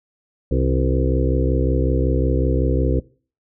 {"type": "harmonic tone with a mistuned harmonic", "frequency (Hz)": 65.41, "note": "C2", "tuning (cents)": 0, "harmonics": [1, 2, 4, 5, 6, 7, 8], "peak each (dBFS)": [-19, -22, -25, -26, -27, -27, -28], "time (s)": [0.51, 3], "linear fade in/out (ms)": 5, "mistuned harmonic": 8, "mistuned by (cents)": -43, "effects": ["noise-tail reverb RT60 0.4 s tail -21 dB re dry"]}